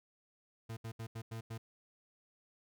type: tone bursts at uneven times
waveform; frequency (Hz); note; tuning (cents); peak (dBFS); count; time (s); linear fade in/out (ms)
40% pulse; 112.9; A2; +45; -40; 6; 0.69-0.77 / 0.84-0.92 / 0.99-1.07 / 1.15-1.22 / 1.31-1.41 / 1.5-1.58; 10
effects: none